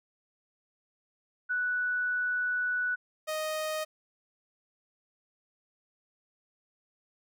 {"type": "tone pair in turn", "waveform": ["sine", "sawtooth"], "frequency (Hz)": [1480, 622.3], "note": ["F#6", "D#5"], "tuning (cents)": [0, 0], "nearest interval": "octave + minor third", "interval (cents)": 1500, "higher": "first", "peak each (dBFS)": -27, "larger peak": "neither", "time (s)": [[1.49, 2.96], [3.27, 3.85]], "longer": "first", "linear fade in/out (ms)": 20, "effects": []}